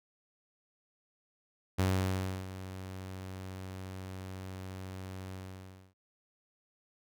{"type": "tone with ADSR envelope", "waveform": "sawtooth", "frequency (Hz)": 94.1, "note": "F#2", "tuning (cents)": 30, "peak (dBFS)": -22, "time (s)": [1.78, 5.94], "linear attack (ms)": 16, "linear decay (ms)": 660, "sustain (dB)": -15, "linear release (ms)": 610, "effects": []}